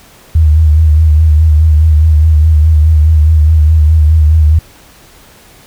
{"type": "tone with vibrato", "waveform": "sine", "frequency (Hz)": 77.78, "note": "D#2", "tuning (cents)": 0, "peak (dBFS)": -3, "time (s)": [0.35, 4.59], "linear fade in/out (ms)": 5, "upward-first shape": "sine", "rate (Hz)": 4.8, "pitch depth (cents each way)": 56, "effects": ["pink hiss -40 dBFS RMS until 5.66 s"]}